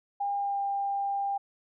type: tone with pitch glide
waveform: sine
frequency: 805 to 797.1 Hz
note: G5 to G5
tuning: +46 to +29 cents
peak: -27 dBFS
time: 0.2-1.38 s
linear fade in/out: 10 ms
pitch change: -17 cents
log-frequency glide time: 0.36-0.61 s
effects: none